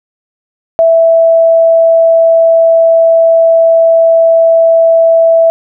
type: tone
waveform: sine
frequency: 659.3 Hz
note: E5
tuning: in tune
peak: -3 dBFS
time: 0.79-5.5 s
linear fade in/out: 0 ms
effects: none